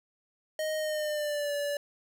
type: tone with pitch glide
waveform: square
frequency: 622.3 to 577.3 Hz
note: D#5 to D5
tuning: 0 to -30 cents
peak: -30 dBFS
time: 0.59-1.77 s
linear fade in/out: 2 ms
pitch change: -130 cents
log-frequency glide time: 0.77-1.54 s
effects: none